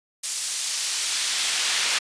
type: noise with high-pass filter sweep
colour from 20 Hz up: brown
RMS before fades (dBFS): -25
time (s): 0.23-1.99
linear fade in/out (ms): 10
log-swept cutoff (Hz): 6900 to 2600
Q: 0.79
effects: resampled to 22050 Hz